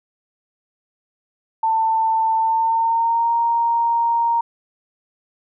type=tone with pitch glide; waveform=sine; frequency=892 to 931.5 Hz; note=A5 to A#5; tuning=+23 to -2 cents; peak=-15 dBFS; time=1.63-4.41 s; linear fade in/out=5 ms; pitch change=+75 cents; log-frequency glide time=2.38-3.31 s; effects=none